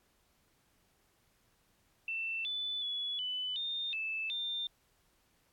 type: tone with pitch steps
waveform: sine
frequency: 2675 / 3491 / 3397 / 2999 / 3638 / 2629 / 3600 Hz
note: E7 / A7 / G#7 / F#7 / A#7 / E7 / A7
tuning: +25 / -14 / +38 / +23 / -43 / -5 / +39 cents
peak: -34 dBFS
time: 2.08-4.67 s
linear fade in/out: 2 ms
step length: 370 ms
effects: pink hiss -72 dBFS RMS until 5.52 s + AAC 64 kbps